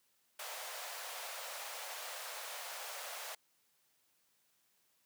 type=high-pass noise; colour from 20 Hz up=pink; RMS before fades=-45 dBFS; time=0.39-3.35 s; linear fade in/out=5 ms; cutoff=530 Hz; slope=48 dB/octave; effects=white hiss -75 dBFS RMS until 5.05 s + high-pass 100 Hz 12 dB/octave